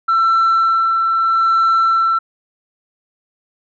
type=tone with tremolo; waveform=sine; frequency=1341 Hz; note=E6; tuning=29 cents sharp; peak=-8 dBFS; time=0.08-2.19 s; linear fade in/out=10 ms; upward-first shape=sine; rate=0.78 Hz; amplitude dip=35%; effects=tanh soft clip ceiling -9 dBFS